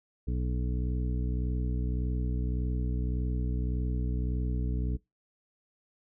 harmonic tone, 61.74 Hz, B1, in tune, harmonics 1 / 2 / 3 / 4 / 5 / 7, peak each -29 / -35 / -39 / -41 / -43 / -46 dBFS, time 0.27-4.97 s, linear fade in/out 10 ms, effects noise-tail reverb RT60 0.2 s tail -23 dB re dry

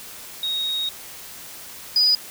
sine tone pair in turn, 3761 / 4942 Hz, A#7 / D#8, +15 / -13 cents, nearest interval perfect fourth, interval 472 cents, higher second, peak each -22 / -14 dBFS, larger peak second, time 0.43-0.89 / 1.96-2.15 s, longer first, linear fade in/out 2 ms, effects white hiss -39 dBFS RMS until 2.3 s

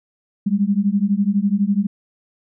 sine beating tone pair, 195.5 / 207.5 Hz, G3 / G#3, -4 / -1 cents, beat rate 12 Hz, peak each -18 dBFS, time 0.46-1.87 s, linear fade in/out 10 ms, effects none

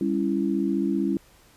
sine chord, C# diminished, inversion second, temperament just, 199.57 / 277.2 / 332.6 Hz, G3 / C#4 / E4, +31 / 0 / +16 cents, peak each -26 dBFS, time 0.01-1.17 s, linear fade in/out 2 ms, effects pink hiss -56 dBFS RMS until 1.56 s + resampled to 32000 Hz

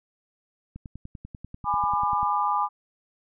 click train, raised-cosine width 5 ms, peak -26 dBFS, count 16, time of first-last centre 0.76-2.231 s, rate 10.2 Hz
sine chord, G# diminished, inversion none, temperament just, 830.6 / 996.7 / 1196.1 Hz, G#5 / B5 / D6, 0 / +16 / +31 cents, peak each -26 dBFS, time 1.64-2.69 s, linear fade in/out 50 ms
effects none

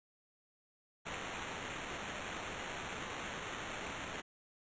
violet noise with sample-and-hold, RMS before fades -43 dBFS, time 1.05-4.22 s, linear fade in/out 20 ms, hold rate 4900 Hz, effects resampled to 16000 Hz

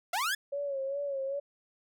sawtooth linear sweep, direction up, 650 to 1755 Hz, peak -25 dBFS, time 0.13-0.35 s, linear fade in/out 5 ms
sine tone with vibrato, 554.4 Hz, C#5, in tune, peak -31 dBFS, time 0.52-1.4 s, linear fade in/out 10 ms, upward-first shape sine, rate 2.5 Hz, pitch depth 59 cents each way
effects none

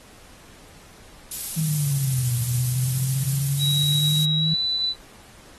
violet noise, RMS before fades -26 dBFS, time 1.31-4.25 s, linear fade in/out 5 ms
sine exponential two-way sweep, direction down then up, 160 to 120.4 to 160 Hz, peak -21 dBFS, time 1.57-4.54 s, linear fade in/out 5 ms, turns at 2.36 s
sine tone with pitch glide, 3855 to 3982 Hz, B7 to B7, -43 to +14 cents, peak -21 dBFS, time 3.58-4.95 s, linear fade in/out 50 ms, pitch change +57 cents, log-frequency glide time 4.36-4.59 s
effects pink hiss -49 dBFS RMS until 5.58 s + AAC 32 kbps

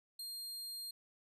sawtooth tone, 4200 Hz, C8, 6 cents sharp, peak -40 dBFS, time 0.19-0.91 s, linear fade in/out 5 ms, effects resampled to 32000 Hz

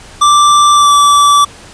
square tone with pitch glide, 1174.7 to 1157.2 Hz, D6 to D6, 0 to -26 cents, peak -5 dBFS, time 0.21-1.45 s, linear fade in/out 10 ms, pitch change -26 cents, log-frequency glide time 0.74-0.92 s, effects pink hiss -35 dBFS RMS until 1.73 s + resampled to 22050 Hz

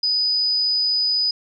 sine tone, 4978 Hz, D#8, in tune, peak -17 dBFS, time 0.03-1.31 s, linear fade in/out 5 ms, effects none

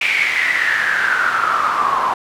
pink noise with band-pass filter sweep, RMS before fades -17 dBFS, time 0.01-2.14 s, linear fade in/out 5 ms, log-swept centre 2400 to 1000 Hz, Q 8.9, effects none

